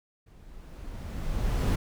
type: noise with level ramp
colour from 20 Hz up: brown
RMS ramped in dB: -52 to -22 dBFS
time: 0.26-1.76 s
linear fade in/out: 10 ms
effects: none